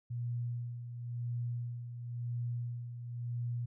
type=tone with tremolo; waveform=sine; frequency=120 Hz; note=B2; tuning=49 cents flat; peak=-33 dBFS; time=0.1-3.66 s; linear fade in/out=10 ms; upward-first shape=sine; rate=0.96 Hz; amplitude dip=60%; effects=none